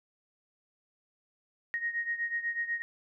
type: beating tone pair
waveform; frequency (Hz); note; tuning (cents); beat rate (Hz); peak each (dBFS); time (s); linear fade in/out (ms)
sine; 1868 / 1876.1; A#6 / A#6; +3 / +11; 8.1; -32 / -36; 1.74-2.82; 0
effects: none